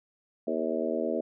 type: harmonic tone with a mistuned harmonic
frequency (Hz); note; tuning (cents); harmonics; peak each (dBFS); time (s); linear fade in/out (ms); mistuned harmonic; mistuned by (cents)
79.4; D#2; +36; 3 / 4 / 5 / 6 / 7 / 8; -34 / -34 / -34 / -34 / -34 / -34; 0.47-1.21; 5; 8; +25
effects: none